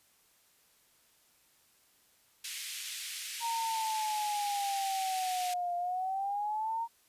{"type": "band-pass noise", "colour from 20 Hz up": "pink", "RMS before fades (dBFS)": -41, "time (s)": [2.44, 5.54], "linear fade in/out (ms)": 5, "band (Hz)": [2200, 13000], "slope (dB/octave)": 24}
{"type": "exponential two-way sweep", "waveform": "sine", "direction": "down then up", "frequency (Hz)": [932.3, 698.5, 932.3], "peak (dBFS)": -31, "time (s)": [3.4, 6.88], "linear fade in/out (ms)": 50, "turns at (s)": 5.76}
{"effects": ["white hiss -67 dBFS RMS until 7.08 s", "resampled to 32000 Hz"]}